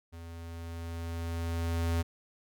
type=tone with level ramp; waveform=square; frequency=83.7 Hz; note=E2; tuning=27 cents sharp; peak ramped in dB=-44 to -27 dBFS; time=0.12-2.03 s; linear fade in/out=20 ms; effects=none